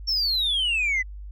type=exponential sweep; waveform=sine; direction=down; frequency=5530 to 1975.5 Hz; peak=-19 dBFS; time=0.07-1.03 s; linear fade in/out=20 ms; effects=tanh soft clip ceiling -19 dBFS + added 50 Hz sine -35 dBFS peak until 1.31 s